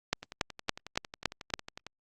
two click trains, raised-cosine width 0.2 ms, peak -9 / -24 dBFS, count 6 / 19, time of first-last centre 0.13-1.538 / 0.23-1.866 s, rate 3.55 / 11 Hz, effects Opus 48 kbps

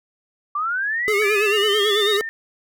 sine linear sweep, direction up, 1146 to 3828 Hz, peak -20 dBFS, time 0.55-2.17 s, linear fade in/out 5 ms
square tone with vibrato, 413.9 Hz, G#4, 6 cents flat, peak -19 dBFS, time 1.08-2.21 s, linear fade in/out 0 ms, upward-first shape sine, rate 9.1 Hz, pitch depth 77 cents each way
sine tone with pitch glide, 1722 to 1808.7 Hz, A6 to A6, -38 to +47 cents, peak -26 dBFS, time 1.22-2.29 s, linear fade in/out 0 ms, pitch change +85 cents, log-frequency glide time 1.48-1.57 s
effects none

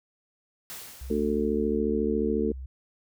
white noise with exponential decay, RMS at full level -38 dBFS, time 0.7-1.81 s, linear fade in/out 0 ms, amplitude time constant 240 ms
sine tone, 65.1 Hz, C2, 8 cents flat, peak -35 dBFS, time 1.01-2.66 s, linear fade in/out 5 ms
harmonic tone, 74.1 Hz, D2, 16 cents sharp, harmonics 3 / 4 / 5 / 6, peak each -28 / -31 / -30 / -28 dBFS, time 1.1-2.52 s, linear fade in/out 5 ms
effects none

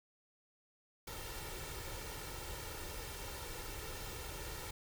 pink noise with comb filter, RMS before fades -45 dBFS, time 1.07-4.71 s, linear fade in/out 5 ms, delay 2.2 ms, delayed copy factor +0.65, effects none

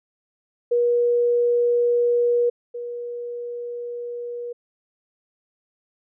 sine tone pair in turn, 479.9 / 479.9 Hz, B4 / B4, -50 / -50 cents, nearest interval unison, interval 0 cents, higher neither, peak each -16 / -28 dBFS, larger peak first, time 0.71-2.5 / 2.74-4.53 s, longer neither, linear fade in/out 10 ms, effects none

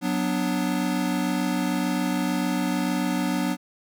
square chord, B minor, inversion second, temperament equal, 185 / 246.9 / 293.7 Hz, F#3 / B3 / D4, 0 / 0 / 0 cents, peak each -28 dBFS, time 0.01-3.57 s, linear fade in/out 50 ms, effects none

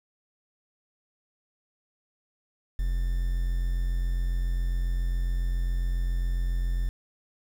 triangle tone with quantisation, 43.65 Hz, F1, in tune, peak -22 dBFS, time 2.79-6.89 s, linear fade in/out 0 ms, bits 8, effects none

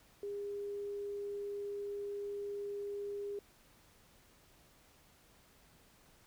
sine tone, 405.9 Hz, G#4, 40 cents flat, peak -38 dBFS, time 0.23-3.39 s, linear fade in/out 2 ms, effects pink hiss -65 dBFS RMS until 6.26 s

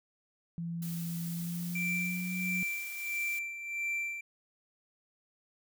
sine tone with pitch glide, 168.7 to 181.86 Hz, E3 to F#3, +40 to -30 cents, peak -34 dBFS, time 0.58-2.63 s, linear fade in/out 0 ms, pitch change +130 cents, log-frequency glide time 1.22-2.39 s
blue noise, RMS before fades -45 dBFS, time 0.82-3.39 s, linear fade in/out 2 ms
triangle tone with tremolo, 2349 Hz, D7, in tune, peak -29 dBFS, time 1.75-4.21 s, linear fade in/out 5 ms, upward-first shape sine, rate 1.5 Hz, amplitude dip 65%
effects none

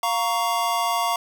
square chord, Bb minor, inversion second, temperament just, 699.2 / 932.3 / 1118.8 Hz, F5 / Bb5 / Db6, +2 / 0 / +16 cents, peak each -26 dBFS, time 0.03-1.16 s, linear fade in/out 2 ms, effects none

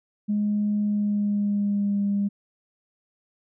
sine tone with pitch glide, 208 to 201.4 Hz, G#3 to G3, +3 to +47 cents, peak -20 dBFS, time 0.28-2.29 s, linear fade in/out 20 ms, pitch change -56 cents, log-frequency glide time 0.82-2.02 s, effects tanh soft clip ceiling -16 dBFS

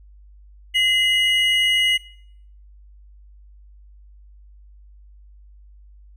triangle tone pair together, 2052 / 2902 Hz, C7 / F#7, -34 / -34 cents, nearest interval tritone, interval 600 cents, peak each -18 / -16 dBFS, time 0.74-1.98 s, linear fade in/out 20 ms, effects noise-tail reverb RT60 0.7 s tail -22 dB re dry + added 50 Hz sine -44 dBFS peak until 6.16 s

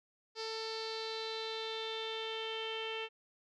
sawtooth tone with low-pass filter sweep, 445 Hz, A4, 20 cents sharp, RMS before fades -40 dBFS, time 0.35-3.09 s, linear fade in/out 50 ms, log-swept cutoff 4800 to 2900 Hz, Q 6.5, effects none

